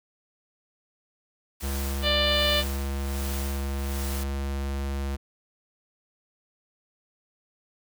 white noise with tremolo, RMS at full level -37 dBFS, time 1.6-4.24 s, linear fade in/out 10 ms, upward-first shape sine, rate 1.3 Hz, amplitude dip 75%
square tone, 69 Hz, C#2, 7 cents flat, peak -28 dBFS, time 1.62-5.17 s, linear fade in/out 20 ms
harmonic tone, 592 Hz, D5, 14 cents sharp, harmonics 1 / 2 / 3 / 4 / 5 / 6 / 7 / 8, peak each -27 / -33 / -31 / -33 / -27 / -28 / -32 / -37 dBFS, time 2.02-2.64 s, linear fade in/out 50 ms
effects none

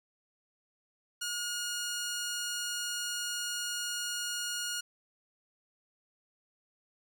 10% pulse tone, 1434 Hz, F6, 45 cents sharp, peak -25 dBFS, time 1.21-4.81 s, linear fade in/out 10 ms, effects none

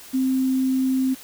sine tone with quantisation, 261.6 Hz, C4, in tune, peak -18 dBFS, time 0.13-1.15 s, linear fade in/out 20 ms, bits 7, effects white hiss -43 dBFS RMS until 1.23 s

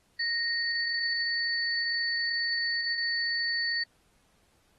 sine tone pair together, 1864.7 / 4489 Hz, A#6 / C#8, 0 / +21 cents, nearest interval octave + minor third, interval 1521 cents, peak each -29 / -30 dBFS, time 0.19-3.84 s, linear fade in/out 10 ms, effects pink hiss -68 dBFS RMS until 4.78 s + AAC 32 kbps

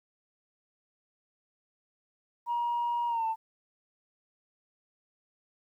sine tone with pitch glide, 951 to 892.5 Hz, A#5 to A5, +34 to +24 cents, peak -26 dBFS, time 2.46-3.36 s, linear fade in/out 50 ms, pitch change -110 cents, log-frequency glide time 3.08-3.25 s, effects tanh soft clip ceiling -24 dBFS + 11-bit

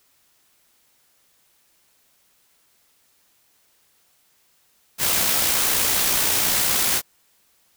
white noise with amplitude modulation, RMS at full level -19 dBFS, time 4.98-7.02 s, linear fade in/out 50 ms, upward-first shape sine, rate 61.3 Hz, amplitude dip 30%, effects white hiss -62 dBFS RMS until 7.76 s

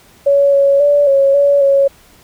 sine tone with pitch steps, 562 / 557 / 578 / 550 / 567 / 553 Hz, C#5 / C#5 / D5 / C#5 / C#5 / C#5, +24 / +8 / -28 / -14 / +39 / -4 cents, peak -7 dBFS, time 0.26-1.88 s, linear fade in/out 10 ms, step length 270 ms, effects pink hiss -46 dBFS RMS until 2.23 s

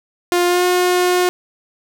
sawtooth tone with pitch glide, 352.6 to 359.8 Hz, F4 to F#4, +17 to -48 cents, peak -9 dBFS, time 0.32-1.29 s, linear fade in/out 0 ms, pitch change +35 cents, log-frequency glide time 0.47-0.64 s, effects none

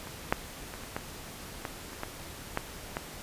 clicks, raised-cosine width 0.5 ms, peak -26 / -8 / -26 / -29 / -17 / -18 / -29 / -18 / -13 / -16 dBFS, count 10, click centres 0.072 / 0.325 / 0.739 / 0.836 / 0.965 / 1.652 / 1.932 / 2.034 / 2.574 / 2.969 s, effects pink hiss -44 dBFS RMS until 3.22 s + resampled to 32000 Hz

